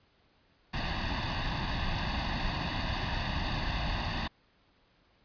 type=noise with comb filter; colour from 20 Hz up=pink; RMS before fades=-32 dBFS; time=0.73-4.28 s; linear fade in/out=10 ms; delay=1.1 ms; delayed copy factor=+0.75; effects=pink hiss -67 dBFS RMS until 5.24 s + resampled to 11025 Hz